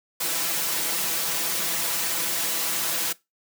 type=noise with comb filter; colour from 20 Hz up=white; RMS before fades=-26 dBFS; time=0.2-3.13 s; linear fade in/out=10 ms; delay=6 ms; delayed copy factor=+0.9; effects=noise-tail reverb RT60 0.2 s tail -20 dB re dry + high-pass 150 Hz 12 dB/octave